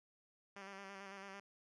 5% pulse tone with vibrato, 196 Hz, G3, in tune, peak -38 dBFS, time 0.56-1.4 s, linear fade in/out 5 ms, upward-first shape square, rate 9 Hz, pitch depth 29 cents each way, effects low-pass 5000 Hz 12 dB/octave

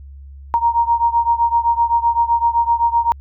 sine beating tone pair, 932.3 / 940.1 Hz, A#5 / A#5, 0 / +14 cents, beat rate 7.8 Hz, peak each -15 / -17 dBFS, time 0.54-3.12 s, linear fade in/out 0 ms, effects added 69 Hz sine -34 dBFS peak until 3.2 s

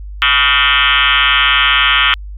sine tone with frequency modulation, 2222 Hz, C#7, 4 cents sharp, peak -8 dBFS, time 0.22-2.14 s, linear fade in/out 0 ms, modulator 136 Hz, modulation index 7.8, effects added 50 Hz sine -25 dBFS peak until 2.37 s

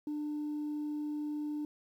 sine tone, 298.2 Hz, D4, 27 cents sharp, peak -32 dBFS, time 0.07-1.65 s, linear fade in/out 2 ms, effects tanh soft clip ceiling -32 dBFS + 11-bit

